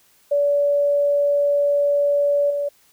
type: tone with level steps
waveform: sine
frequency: 574 Hz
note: D5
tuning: 40 cents flat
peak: -15 / -20 dBFS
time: 0.31-2.69 s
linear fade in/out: 10 ms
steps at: 2.5 s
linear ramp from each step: 5 ms
effects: white hiss -57 dBFS RMS until 2.92 s